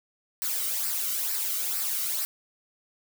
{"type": "noise with flanger", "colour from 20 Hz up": "blue", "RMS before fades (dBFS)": -29, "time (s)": [0.42, 2.25], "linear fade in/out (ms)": 0, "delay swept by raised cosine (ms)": [0.3, 1.2], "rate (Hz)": 2.2, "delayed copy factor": -0.6, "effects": []}